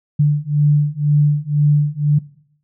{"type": "beating tone pair", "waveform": "sine", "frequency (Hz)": [146.4, 148.4], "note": ["D3", "D3"], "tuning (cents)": [-5, 18], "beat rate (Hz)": 2, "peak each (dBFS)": [-15, -15], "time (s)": [0.19, 2.19], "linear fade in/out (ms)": 10, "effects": ["noise-tail reverb RT60 0.7 s tail -21 dB re dry"]}